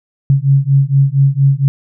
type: beating tone pair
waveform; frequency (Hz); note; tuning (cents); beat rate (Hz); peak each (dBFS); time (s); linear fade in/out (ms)
sine; 135.7 / 140; C#3 / C#3; -36 / +18; 4.3; -11; 0.3-1.68; 0
effects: none